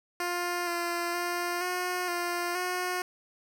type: tone with pitch steps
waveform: 10% pulse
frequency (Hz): 351.8 / 345.2 / 350.3 / 361 / 349.4 / 362.2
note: F4 / F4 / F4 / F#4 / F4 / F#4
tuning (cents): +13 / -20 / +5 / -43 / +1 / -37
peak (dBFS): -21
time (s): 0.2-3.02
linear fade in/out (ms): 2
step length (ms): 470
effects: none